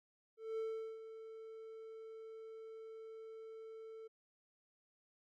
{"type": "tone with ADSR envelope", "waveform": "triangle", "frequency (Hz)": 444.7, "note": "A4", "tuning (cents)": 18, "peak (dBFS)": -35, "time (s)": [0.37, 4.08], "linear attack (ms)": 210, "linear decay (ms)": 400, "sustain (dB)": -12, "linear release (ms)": 13, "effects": []}